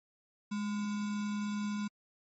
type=tone with sample-and-hold; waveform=sine; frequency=207.7 Hz; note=G#3; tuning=in tune; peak=-32 dBFS; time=0.51-1.88 s; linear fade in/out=10 ms; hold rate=1225 Hz; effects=MP3 32 kbps